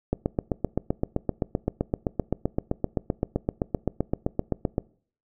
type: click train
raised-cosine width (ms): 2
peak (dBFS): -10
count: 37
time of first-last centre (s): 0.13-4.781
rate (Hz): 7.74
effects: noise-tail reverb RT60 0.5 s tail -23 dB re dry